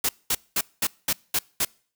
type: noise bursts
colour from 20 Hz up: white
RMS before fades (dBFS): -23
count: 7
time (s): 0.04-1.65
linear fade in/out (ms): 5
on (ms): 50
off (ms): 210
effects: noise-tail reverb RT60 0.5 s tail -26 dB re dry